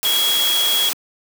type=tone in noise; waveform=sine; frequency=3322 Hz; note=G#7; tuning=in tune; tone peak=-16 dBFS; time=0.05-0.89 s; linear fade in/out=0 ms; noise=white; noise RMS=-22 dBFS; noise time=0.03-0.93 s; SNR=+3 dB; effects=high-pass 300 Hz 12 dB/octave